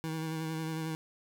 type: tone with vibrato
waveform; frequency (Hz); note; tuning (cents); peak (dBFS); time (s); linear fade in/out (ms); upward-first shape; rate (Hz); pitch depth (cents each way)
25% pulse; 159.7; D#3; +45; -30; 0.04-0.95; 0; sine; 11; 24
effects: none